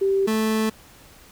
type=tone pair in turn; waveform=sine / 30% pulse; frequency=390 / 218.9 Hz; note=G4 / A3; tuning=-9 / -9 cents; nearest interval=minor seventh; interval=1000 cents; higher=first; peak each=-17 dBFS; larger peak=neither; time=0.01-0.27 / 0.27-0.7 s; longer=second; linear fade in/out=10 ms; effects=pink hiss -49 dBFS RMS until 1.31 s